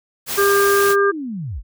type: noise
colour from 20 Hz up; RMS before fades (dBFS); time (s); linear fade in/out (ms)
white; -24; 0.26-0.96; 50
type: harmonic tone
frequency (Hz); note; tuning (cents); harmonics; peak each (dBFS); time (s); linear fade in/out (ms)
400; G4; +35; 1 / 3 / 4; -14 / -19 / -20; 0.37-1.12; 20
type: linear sweep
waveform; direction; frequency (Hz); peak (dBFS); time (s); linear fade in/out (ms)
sine; down; 353.4 to 33.12; -24; 1.09-1.63; 50
effects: none